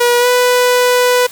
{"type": "tone with pitch glide", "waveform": "sawtooth", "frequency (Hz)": [482.6, 495], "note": ["B4", "B4"], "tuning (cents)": [-40, 4], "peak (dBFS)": -5, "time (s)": [0, 1.27], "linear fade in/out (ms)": 10, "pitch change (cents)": 44, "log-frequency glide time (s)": [0.19, 0.27], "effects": ["white hiss -34 dBFS RMS until 1.31 s"]}